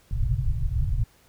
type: low-pass noise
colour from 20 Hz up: pink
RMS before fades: -24 dBFS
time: 0.11-1.04 s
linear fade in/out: 5 ms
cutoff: 140 Hz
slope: 96 dB/octave
effects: pink hiss -59 dBFS RMS until 1.28 s